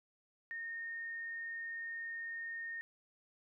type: tone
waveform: sine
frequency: 1839 Hz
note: A#6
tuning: 24 cents flat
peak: -40 dBFS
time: 0.51-2.81 s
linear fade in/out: 0 ms
effects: none